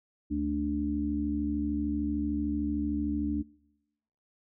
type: harmonic tone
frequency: 73.3 Hz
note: D2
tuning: 3 cents flat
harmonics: 1 / 3 / 4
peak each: -35 / -34 / -29 dBFS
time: 0.3-3.43 s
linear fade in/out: 20 ms
effects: noise-tail reverb RT60 1.0 s tail -26 dB re dry